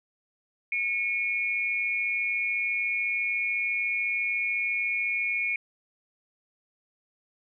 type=tone pair together; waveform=sine; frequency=2202 / 2416 Hz; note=C#7 / D7; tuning=-12 / +48 cents; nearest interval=major second; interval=160 cents; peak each=-28 dBFS; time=0.72-5.56 s; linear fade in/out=2 ms; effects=none